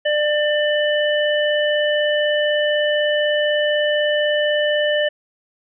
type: harmonic tone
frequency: 596 Hz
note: D5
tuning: 25 cents sharp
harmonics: 1 / 3 / 5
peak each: -17 / -22 / -24 dBFS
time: 0.05-5.09 s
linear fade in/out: 10 ms
effects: none